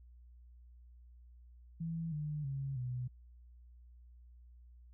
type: tone with pitch steps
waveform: sine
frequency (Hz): 164.81 / 150.26 / 137 / 124.9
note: E3 / D3 / C#3 / B2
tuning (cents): 0 / +40 / -20 / +20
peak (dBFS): -36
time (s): 1.8-3.08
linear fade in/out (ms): 10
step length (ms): 320
effects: added 60 Hz sine -55 dBFS peak until 4.93 s